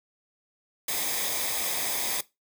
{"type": "noise with comb filter", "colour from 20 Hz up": "white", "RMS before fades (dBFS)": -29, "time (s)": [0.88, 2.21], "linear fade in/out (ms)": 5, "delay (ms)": 0.7, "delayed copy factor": -0.6, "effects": ["noise-tail reverb RT60 0.2 s tail -18 dB re dry"]}